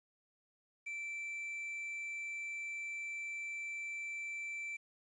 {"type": "tone with quantisation", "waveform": "triangle", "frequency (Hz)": 2334, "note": "D7", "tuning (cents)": -11, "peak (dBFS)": -38, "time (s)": [0.86, 4.77], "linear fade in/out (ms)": 10, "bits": 11, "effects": ["resampled to 22050 Hz"]}